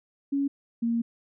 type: tone pair in turn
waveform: sine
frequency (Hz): 279.2 / 232.5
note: C#4 / A#3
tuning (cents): +13 / -4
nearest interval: minor third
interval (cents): 317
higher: first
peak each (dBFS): -23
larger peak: neither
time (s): 0.32-0.48 / 0.82-1.02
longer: second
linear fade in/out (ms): 10
effects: none